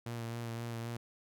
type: tone with vibrato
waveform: sawtooth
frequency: 116.54 Hz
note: A#2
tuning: in tune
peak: -34 dBFS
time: 0.06-0.97 s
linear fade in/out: 5 ms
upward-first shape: sine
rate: 3.8 Hz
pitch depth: 24 cents each way
effects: none